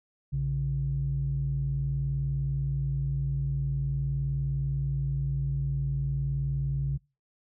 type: tone pair together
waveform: sine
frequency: 59.05 / 138.59 Hz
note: A#1 / C#3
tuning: +23 / 0 cents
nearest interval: octave + minor third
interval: 1477 cents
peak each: -32 / -26 dBFS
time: 0.32-6.98 s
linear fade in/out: 20 ms
effects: noise-tail reverb RT60 0.3 s tail -25 dB re dry + tanh soft clip ceiling -19 dBFS